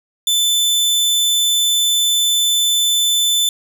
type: tone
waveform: sawtooth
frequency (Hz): 3520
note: A7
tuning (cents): 0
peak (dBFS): -10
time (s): 0.27-3.49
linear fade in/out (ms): 2
effects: none